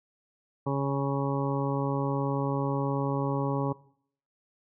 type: harmonic tone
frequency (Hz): 138.59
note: C#3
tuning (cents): 0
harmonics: 1 / 2 / 3 / 4 / 6 / 7 / 8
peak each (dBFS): -29 / -32 / -34 / -35 / -37 / -37 / -38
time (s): 0.66-3.73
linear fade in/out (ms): 10
effects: noise-tail reverb RT60 0.6 s tail -20 dB re dry